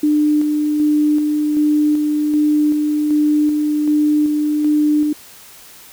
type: tone with tremolo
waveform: sine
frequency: 299.7 Hz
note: D4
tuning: 35 cents sharp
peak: -11 dBFS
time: 0.03-5.13 s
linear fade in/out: 5 ms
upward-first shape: square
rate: 1.3 Hz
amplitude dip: 30%
effects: white hiss -41 dBFS RMS until 5.92 s